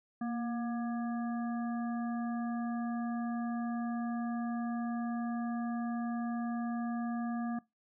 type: harmonic tone with a mistuned harmonic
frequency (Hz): 238.7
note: A#3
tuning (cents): +41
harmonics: 1 / 3 / 5 / 7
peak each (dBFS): -33 / -43 / -47 / -50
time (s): 0.21-7.59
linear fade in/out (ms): 5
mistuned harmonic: 1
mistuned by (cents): -38
effects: noise-tail reverb RT60 0.2 s tail -22 dB re dry